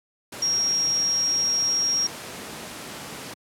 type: tone in noise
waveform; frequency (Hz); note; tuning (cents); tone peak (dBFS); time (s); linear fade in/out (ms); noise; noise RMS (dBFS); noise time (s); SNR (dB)
sine; 5600; F8; +4; -20; 0.42-2.07; 5; pink; -36; 0.32-3.34; +13
effects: high-pass 150 Hz 12 dB/octave + low-pass 12000 Hz 12 dB/octave